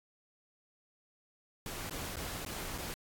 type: noise with dropouts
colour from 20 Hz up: pink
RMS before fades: -41 dBFS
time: 1.66-2.94 s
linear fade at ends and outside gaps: 1 ms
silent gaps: 1.897-1.91 / 2.158-2.168 / 2.45-2.462 / 2.779-2.783 s
effects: AAC 64 kbps